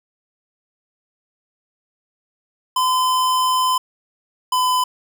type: tone pair in turn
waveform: square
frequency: 1021 / 1009.3 Hz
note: C6 / B5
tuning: -43 / +37 cents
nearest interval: unison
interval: 20 cents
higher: first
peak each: -16 dBFS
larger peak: neither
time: 2.76-3.78 / 4.52-4.84 s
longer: first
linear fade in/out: 5 ms
effects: none